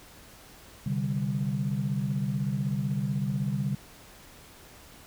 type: chord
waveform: sine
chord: C suspended second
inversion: none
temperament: equal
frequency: 130.81 / 146.83 / 196 Hz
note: C3 / D3 / G3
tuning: 0 / 0 / 0 cents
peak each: -30 dBFS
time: 0.86-3.75 s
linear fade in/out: 5 ms
effects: tanh soft clip ceiling -18 dBFS + pink hiss -51 dBFS RMS until 5.06 s